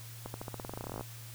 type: accelerating click train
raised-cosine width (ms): 1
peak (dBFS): -25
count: 20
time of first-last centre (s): 0.26-1.01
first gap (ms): 81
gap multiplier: 0.91
effects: added 115 Hz sine -46 dBFS peak until 1.34 s + white hiss -51 dBFS RMS until 1.34 s